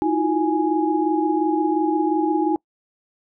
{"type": "tone cluster", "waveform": "sine", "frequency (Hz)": [314.9, 340.6, 357.7, 832], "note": ["D#4", "F4", "F4", "G#5"], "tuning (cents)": [21, -43, 41, 3], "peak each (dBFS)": [-20, -26, -25, -23], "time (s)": [0.02, 2.56], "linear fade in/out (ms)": 0, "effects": ["noise-tail reverb RT60 0.1 s tail -26 dB re dry"]}